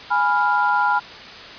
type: chord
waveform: sine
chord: F diminished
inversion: first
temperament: equal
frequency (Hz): 830.6 / 987.8 / 1396.9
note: Ab5 / Cb6 / F6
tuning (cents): 0 / 0 / 0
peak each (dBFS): -20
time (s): 0.1-1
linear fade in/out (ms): 20
effects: white hiss -37 dBFS RMS until 1.58 s + resampled to 11025 Hz